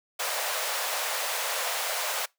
pink high-pass noise, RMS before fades -30 dBFS, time 0.19-2.26 s, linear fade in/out 10 ms, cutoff 510 Hz, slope 48 dB/octave, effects noise-tail reverb RT60 0.2 s tail -24 dB re dry

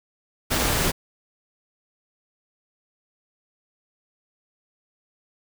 pink noise with amplitude modulation, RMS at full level -20 dBFS, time 0.5-0.92 s, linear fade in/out 20 ms, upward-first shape sine, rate 222 Hz, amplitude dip 50%, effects none

